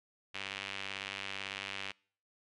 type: tone with band-pass filter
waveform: sawtooth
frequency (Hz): 98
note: G2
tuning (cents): 0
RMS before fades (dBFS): -42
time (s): 0.34-1.92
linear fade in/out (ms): 10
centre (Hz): 2700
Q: 2.2
effects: noise-tail reverb RT60 0.5 s tail -26 dB re dry + resampled to 24000 Hz